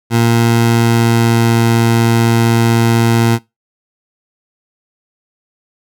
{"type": "tone with pitch glide", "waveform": "20% pulse", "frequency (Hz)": [116.54, 115.8], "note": ["A#2", "A#2"], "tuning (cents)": [0, -11], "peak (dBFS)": -4, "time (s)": [0.1, 3.39], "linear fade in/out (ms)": 50, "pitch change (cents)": -11, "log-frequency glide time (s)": [0.67, 1.64], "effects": ["noise-tail reverb RT60 0.2 s tail -21 dB re dry"]}